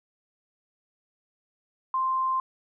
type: tone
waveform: sine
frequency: 1046.5 Hz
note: C6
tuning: in tune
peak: -23 dBFS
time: 1.94-2.4 s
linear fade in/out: 2 ms
effects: none